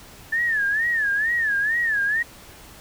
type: tone with vibrato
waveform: sine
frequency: 1752 Hz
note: A6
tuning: 8 cents flat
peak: -19 dBFS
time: 0.32-2.23 s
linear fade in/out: 10 ms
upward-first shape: sine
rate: 2.2 Hz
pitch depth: 150 cents each way
effects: pink hiss -45 dBFS RMS until 2.8 s